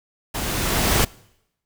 pink noise with level ramp, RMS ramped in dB -27 to -17 dBFS, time 0.34-1.05 s, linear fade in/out 10 ms, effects noise-tail reverb RT60 0.8 s tail -23 dB re dry

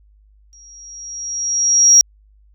sine tone with exponential growth, 5660 Hz, F8, 22 cents sharp, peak -3 dBFS, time 0.53-2.01 s, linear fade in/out 0 ms, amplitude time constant 320 ms, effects tanh soft clip ceiling 0 dBFS + added 51 Hz sine -48 dBFS peak until 2.54 s

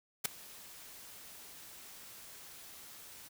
white noise with ADSR envelope, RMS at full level -29 dBFS, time 0.24-3.29 s, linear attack 14 ms, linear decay 7 ms, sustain -23 dB, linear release 22 ms, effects none

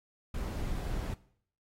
brown noise, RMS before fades -35 dBFS, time 0.34-1.14 s, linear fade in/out 5 ms, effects noise-tail reverb RT60 0.6 s tail -18 dB re dry + AAC 48 kbps

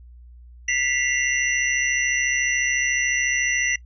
sine tone cluster, 1969 / 2103 / 2768 / 5910 Hz, B6 / C7 / F7 / F#8, -6 / +8 / -16 / -3 cents, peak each -23 / -27 / -26 / -26 dBFS, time 0.68-3.76 s, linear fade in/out 5 ms, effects noise-tail reverb RT60 0.1 s tail -22 dB re dry + added 60 Hz sine -42 dBFS peak until 3.85 s

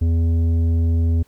sine tone with tanh clipping, 83 Hz, E2, 12 cents sharp, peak -16 dBFS, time 0.01-1.23 s, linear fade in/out 10 ms, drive 9 dB, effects pink hiss -59 dBFS RMS until 1.27 s

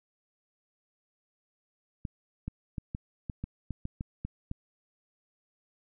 clicks, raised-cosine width 5 ms, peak -22 dBFS, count 11, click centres 2.052 / 2.48 / 2.782 / 2.949 / 3.298 / 3.44 / 3.707 / 3.854 / 4.009 / 4.25 / 4.514 s, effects none

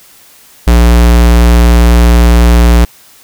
square tone, 59 Hz, A#1, 22 cents sharp, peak -3 dBFS, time 0.67-2.85 s, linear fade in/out 5 ms, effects white hiss -40 dBFS RMS until 3.23 s

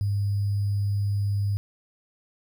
sine tone with sample-and-hold, 100.9 Hz, G#2, 49 cents flat, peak -22 dBFS, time 0.01-1.57 s, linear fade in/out 0 ms, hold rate 4900 Hz, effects none

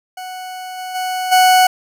40% pulse tone with level steps, 740 Hz, F#5, in tune, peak -26 / -24 / -18 / -7 dBFS, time 0.17-1.67 s, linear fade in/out 5 ms, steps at 0.77 / 0.94 / 1.31 s, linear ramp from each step 20 ms, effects none

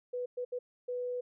sine tone bursts at uneven times, 493.9 Hz, B4, in tune, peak -33 dBFS, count 4, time 0.13-0.26 / 0.37-0.45 / 0.52-0.59 / 0.88-1.21 s, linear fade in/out 10 ms, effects none

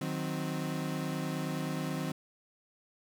35% pulse chord, C diminished, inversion first, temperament equal, 155.56 / 185 / 261.6 Hz, Eb3 / Gb3 / C4, 0 / 0 / 0 cents, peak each -34 / -37 / -36 dBFS, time 0.01-2.12 s, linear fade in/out 5 ms, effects none

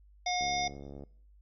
harmonic tone, 720 Hz, F#5, 47 cents flat, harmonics 1 / 3 / 5 / 7 / 8, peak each -31 / -36 / -38 / -39 / -40 dBFS, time 0.26-0.68 s, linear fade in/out 5 ms
click train, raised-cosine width 2 ms, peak -32 dBFS, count 45, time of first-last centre 0.41-1.037 s, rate 70.2 Hz
effects noise-tail reverb RT60 0.6 s tail -22 dB re dry + added 50 Hz sine -56 dBFS peak until 1.41 s

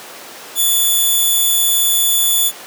5% pulse tone, 3463 Hz, A7, 28 cents flat, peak -4 dBFS, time 0.55-2.52 s, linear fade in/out 50 ms, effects pink hiss -33 dBFS RMS until 2.66 s + high-pass 400 Hz 12 dB/octave

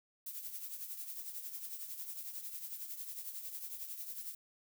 violet noise with tremolo, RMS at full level -42 dBFS, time 0.26-4.35 s, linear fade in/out 5 ms, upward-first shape triangle, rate 11 Hz, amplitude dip 65%, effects none

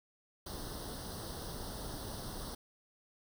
pink noise with comb filter, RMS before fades -43 dBFS, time 0.46-2.55 s, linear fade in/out 5 ms, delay 0.21 ms, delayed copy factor +0.9, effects none

